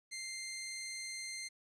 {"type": "tone", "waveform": "15% pulse", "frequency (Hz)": 2093, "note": "C7", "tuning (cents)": 0, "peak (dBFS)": -35, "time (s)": [0.11, 1.49], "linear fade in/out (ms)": 20, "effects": ["resampled to 24000 Hz", "12-bit"]}